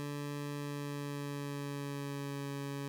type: tone with pitch glide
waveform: 20% pulse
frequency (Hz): 144.6 to 140.32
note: D3 to C#3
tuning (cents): -27 to +21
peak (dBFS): -33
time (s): 0-2.88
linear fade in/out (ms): 0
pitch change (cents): -52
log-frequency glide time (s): 0.55-2.49
effects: none